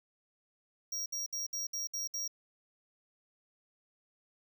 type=tone bursts; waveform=square; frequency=5650 Hz; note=F8; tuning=19 cents sharp; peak=-35 dBFS; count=7; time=0.92-2.278 s; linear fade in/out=5 ms; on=140 ms; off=63 ms; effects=none